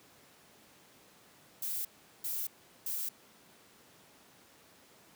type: noise bursts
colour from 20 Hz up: violet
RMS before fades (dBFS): -36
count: 3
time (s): 1.62-3.09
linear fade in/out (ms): 5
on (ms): 230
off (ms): 390
effects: pink hiss -60 dBFS RMS until 5.15 s + high-pass 150 Hz 12 dB/octave